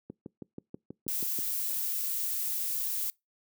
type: click train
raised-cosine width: 3 ms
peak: -24 dBFS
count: 9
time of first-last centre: 0.1-1.388 s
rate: 6.21 Hz
type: noise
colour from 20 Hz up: violet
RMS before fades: -32 dBFS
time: 1.08-3.1 s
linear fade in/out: 0 ms
effects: noise-tail reverb RT60 0.2 s tail -25 dB re dry + high-pass 200 Hz 12 dB/octave